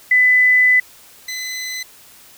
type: tone pair in turn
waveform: sine / 20% pulse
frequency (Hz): 2002 / 2019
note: B6 / B6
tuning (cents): +23 / +38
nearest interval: unison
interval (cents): 15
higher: second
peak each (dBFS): -9 / -19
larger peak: first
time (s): 0.11-0.8 / 1.28-1.83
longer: first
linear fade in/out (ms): 5
effects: white hiss -45 dBFS RMS until 2.37 s